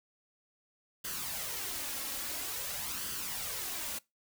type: noise with flanger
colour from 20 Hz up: white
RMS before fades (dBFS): -38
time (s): 1.04-3.99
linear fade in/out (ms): 10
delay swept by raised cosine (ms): 0.63 to 3.73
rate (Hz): 0.49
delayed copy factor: +0.55
effects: noise-tail reverb RT60 0.2 s tail -22 dB re dry